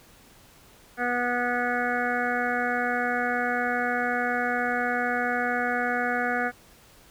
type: harmonic tone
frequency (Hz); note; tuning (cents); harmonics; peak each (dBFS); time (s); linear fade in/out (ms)
244.2; B3; -19; 1 / 2 / 3 / 5 / 6 / 7 / 8 / 9; -32 / -32 / -29 / -36 / -29 / -32 / -39 / -37; 0.97-6.52; 50
effects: pink hiss -54 dBFS RMS until 7.1 s